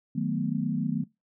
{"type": "chord", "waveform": "sine", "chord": "B dominant seventh", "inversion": "first", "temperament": "equal", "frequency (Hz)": [155.56, 185, 220, 246.9], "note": ["D#3", "F#3", "A3", "B3"], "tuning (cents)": [0, 0, 0, 0], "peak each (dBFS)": -31, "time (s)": [0.15, 1.04], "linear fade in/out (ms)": 10, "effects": ["noise-tail reverb RT60 0.2 s tail -21 dB re dry"]}